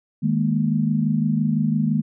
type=chord; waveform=sine; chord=D# suspended fourth; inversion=none; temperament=just; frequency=155.56 / 207.4 / 233.3 Hz; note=D#3 / G#3 / A#3; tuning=0 / -2 / +2 cents; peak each=-22 dBFS; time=0.22-2.02 s; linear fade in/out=20 ms; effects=none